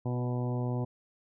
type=harmonic tone with a mistuned harmonic; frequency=123.47 Hz; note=B2; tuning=in tune; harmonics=1 / 2 / 3 / 4 / 5 / 6 / 7 / 8; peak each=-30 / -36 / -40 / -42 / -44 / -46 / -47 / -48 dBFS; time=0.05-0.85 s; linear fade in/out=10 ms; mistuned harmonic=3; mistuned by=-15 cents; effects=none